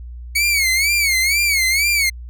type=tone with vibrato; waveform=sawtooth; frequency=2217 Hz; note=C#7; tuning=in tune; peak=-11 dBFS; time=0.35-2.1 s; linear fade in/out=10 ms; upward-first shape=sine; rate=2.1 Hz; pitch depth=130 cents each way; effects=added 60 Hz sine -30 dBFS peak until 2.29 s